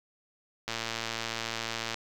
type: click train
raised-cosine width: 0.2 ms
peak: -15 dBFS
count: 145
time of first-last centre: 0.68-1.943 s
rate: 114 Hz
effects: 7-bit